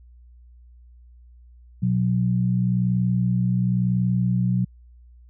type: tone pair together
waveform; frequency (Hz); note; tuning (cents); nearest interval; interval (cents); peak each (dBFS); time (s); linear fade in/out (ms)
sine; 122 / 182.97; B2 / F#3; -21 / -19; perfect fifth; 702; -21; 1.82-4.65; 10
effects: added 60 Hz sine -46 dBFS peak until 5.29 s